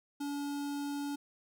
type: tone with notch filter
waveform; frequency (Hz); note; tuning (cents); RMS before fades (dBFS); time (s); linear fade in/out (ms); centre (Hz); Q
square; 285.8; D4; -47; -37; 0.2-1.16; 10; 2100; 1.5
effects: none